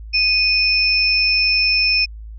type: tone pair together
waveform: sine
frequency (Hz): 2489 / 5300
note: D#7 / E8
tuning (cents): 0 / +9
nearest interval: octave + minor second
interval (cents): 1309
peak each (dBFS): -16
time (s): 0.13-2.06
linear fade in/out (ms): 20
effects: added 54 Hz sine -31 dBFS peak until 2.38 s